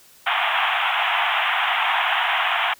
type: band-pass noise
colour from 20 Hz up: pink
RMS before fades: -21 dBFS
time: 0.26-2.74 s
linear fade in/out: 10 ms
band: 690 to 3400 Hz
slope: 96 dB/octave
effects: white hiss -51 dBFS RMS until 2.79 s